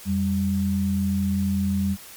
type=tone pair together; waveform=sine; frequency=87.31 / 195.69 Hz; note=F2 / G3; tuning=0 / -3 cents; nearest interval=octave + major second; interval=1397 cents; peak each=-26 / -21 dBFS; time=0.05-1.97 s; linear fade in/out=50 ms; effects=white hiss -43 dBFS RMS until 2.16 s + MP3 96 kbps